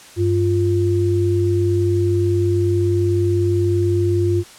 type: tone pair together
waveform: sine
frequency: 98 / 348.8 Hz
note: G2 / F4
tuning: 0 / -2 cents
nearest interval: octave + minor seventh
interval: 2198 cents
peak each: -17 dBFS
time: 0.16-4.44 s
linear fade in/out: 50 ms
effects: white hiss -42 dBFS RMS until 4.58 s + low-pass 9000 Hz 12 dB/octave